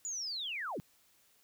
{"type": "linear sweep", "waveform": "sine", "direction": "down", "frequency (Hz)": [7040, 111.4], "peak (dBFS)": -36, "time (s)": [0.05, 0.8], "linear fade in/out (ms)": 0, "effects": ["white hiss -68 dBFS RMS until 1.43 s"]}